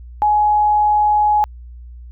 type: tone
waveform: sine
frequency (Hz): 840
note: G#5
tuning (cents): +19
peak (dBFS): -11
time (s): 0.22-1.44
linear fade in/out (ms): 0
effects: added 60 Hz sine -33 dBFS peak until 2.11 s